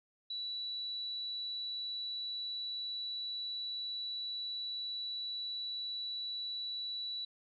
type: tone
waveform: sine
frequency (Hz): 3941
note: B7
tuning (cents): -4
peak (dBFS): -37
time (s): 0.3-7.25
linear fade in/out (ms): 5
effects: none